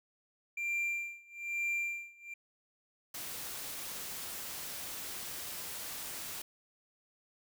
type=tone with tremolo; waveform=triangle; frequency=2373 Hz; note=D7; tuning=17 cents sharp; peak=-29 dBFS; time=0.57-2.34 s; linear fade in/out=5 ms; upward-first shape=sine; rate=1.1 Hz; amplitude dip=95%
type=noise; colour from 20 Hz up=white; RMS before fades=-42 dBFS; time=3.14-6.42 s; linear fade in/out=5 ms
effects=none